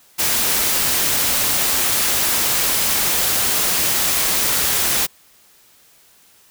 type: noise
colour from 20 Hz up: white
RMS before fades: -18 dBFS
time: 0.18-5.07 s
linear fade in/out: 20 ms
effects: white hiss -52 dBFS RMS until 6.5 s